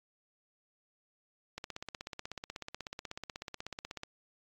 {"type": "click train", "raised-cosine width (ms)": 0.2, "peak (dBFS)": -23, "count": 41, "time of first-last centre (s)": [1.58, 4.034], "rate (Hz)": 16.3, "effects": ["AAC 64 kbps"]}